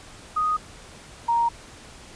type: tone pair in turn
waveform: sine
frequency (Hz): 1244.5 / 935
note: D#6 / A#5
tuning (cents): 0 / +5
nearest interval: perfect fourth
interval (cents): 495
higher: first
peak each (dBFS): -20 / -18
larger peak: second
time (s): 0.36-0.57 / 1.28-1.49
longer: neither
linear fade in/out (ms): 10
effects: pink hiss -45 dBFS RMS until 2.15 s + resampled to 22050 Hz